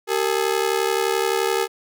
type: ring-modulated tone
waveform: sawtooth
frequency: 423.1 Hz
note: G#4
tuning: 32 cents sharp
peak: -12 dBFS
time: 0.07-1.68 s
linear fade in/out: 50 ms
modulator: 35.8 Hz
effects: none